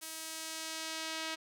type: tone with band-pass filter sweep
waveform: sawtooth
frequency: 320 Hz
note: D#4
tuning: 49 cents sharp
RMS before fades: -41 dBFS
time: 0.01-1.36 s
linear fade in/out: 20 ms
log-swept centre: 11000 to 3500 Hz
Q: 0.75
effects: none